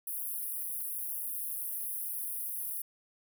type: high-pass noise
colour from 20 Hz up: pink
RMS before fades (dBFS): -37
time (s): 0.07-2.82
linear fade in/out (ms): 5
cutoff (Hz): 9900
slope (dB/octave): 96
effects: none